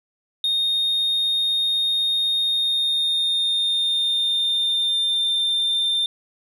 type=tone with pitch glide; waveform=sine; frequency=3696 to 3591 Hz; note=A#7 to A7; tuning=-16 to +35 cents; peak=-16 dBFS; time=0.44-6.06 s; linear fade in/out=2 ms; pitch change=-49 cents; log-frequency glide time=2.4-5.24 s; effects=tanh soft clip ceiling -17 dBFS